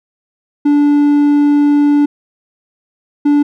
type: tone pair in turn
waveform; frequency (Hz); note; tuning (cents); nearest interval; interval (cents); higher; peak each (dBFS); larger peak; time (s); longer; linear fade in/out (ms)
triangle; 290.7 / 290.7; D4 / D4; -18 / -18; unison; 0; neither; -5; neither; 0.65-2.06 / 3.25-3.43; first; 10
effects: none